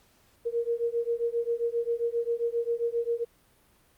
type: beating tone pair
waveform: sine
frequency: 464.9 / 472.4 Hz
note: A#4 / A#4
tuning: -5 / +23 cents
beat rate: 7.5 Hz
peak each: -29 / -29 dBFS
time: 0.45-3.25 s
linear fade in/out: 20 ms
effects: pink hiss -63 dBFS RMS until 3.97 s + Opus 48 kbps